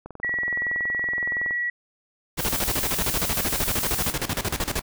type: click train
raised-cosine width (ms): 1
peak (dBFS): -23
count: 32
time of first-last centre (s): 0.06-1.509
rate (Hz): 21.4
type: tone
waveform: sine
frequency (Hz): 1931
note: B6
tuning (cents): -39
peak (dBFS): -23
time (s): 0.23-1.7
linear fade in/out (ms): 5
type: noise with tremolo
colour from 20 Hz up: pink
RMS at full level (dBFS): -25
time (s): 2.37-4.82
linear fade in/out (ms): 20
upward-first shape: square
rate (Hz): 13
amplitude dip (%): 80
type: noise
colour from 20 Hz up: blue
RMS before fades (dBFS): -28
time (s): 2.38-4.14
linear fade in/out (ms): 50
effects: none